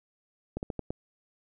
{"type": "slowing click train", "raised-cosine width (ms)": 2, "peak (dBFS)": -19, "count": 5, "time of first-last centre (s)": [0.57, 0.905], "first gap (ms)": 59, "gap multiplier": 1.24, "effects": []}